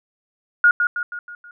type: tone with echo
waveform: sine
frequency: 1433 Hz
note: F6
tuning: 44 cents sharp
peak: -9 dBFS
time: 0.64-0.71 s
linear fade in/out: 2 ms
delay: 160 ms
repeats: 5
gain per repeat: -6 dB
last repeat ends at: 1.51 s
effects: none